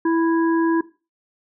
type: harmonic tone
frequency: 330 Hz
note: E4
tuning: 2 cents sharp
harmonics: 1 / 3 / 5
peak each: -16 / -26 / -30 dBFS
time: 0.05-0.81 s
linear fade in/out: 5 ms
effects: noise-tail reverb RT60 0.3 s tail -17 dB re dry